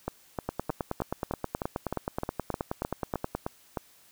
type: two click trains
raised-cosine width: 1 ms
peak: -16 / -15 dBFS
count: 13 / 28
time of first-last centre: 0.08-3.772 / 0.49-3.35 s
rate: 3.25 / 9.44 Hz
effects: white hiss -59 dBFS RMS until 4.11 s